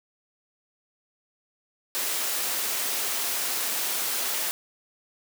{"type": "high-pass noise", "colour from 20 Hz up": "white", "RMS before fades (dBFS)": -28, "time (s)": [1.95, 4.51], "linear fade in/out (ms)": 0, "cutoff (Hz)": 300, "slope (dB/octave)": 12, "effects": []}